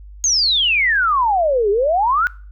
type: exponential two-way sweep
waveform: sine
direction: down then up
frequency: 6645 to 392 to 1503 Hz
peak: -13 dBFS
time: 0.24-2.27 s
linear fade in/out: 0 ms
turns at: 1.7 s
effects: noise-tail reverb RT60 0.4 s tail -22 dB re dry + added 50 Hz sine -35 dBFS peak until 2.51 s